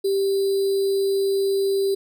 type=tone with sample-and-hold; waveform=sine; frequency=392 Hz; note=G4; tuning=in tune; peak=-18 dBFS; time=0.04-1.95 s; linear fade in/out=10 ms; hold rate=4410 Hz; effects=none